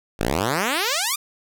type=exponential sweep; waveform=5% pulse; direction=up; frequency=46.25 to 1248 Hz; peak=-9 dBFS; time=0.19-1.16 s; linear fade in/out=10 ms; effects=none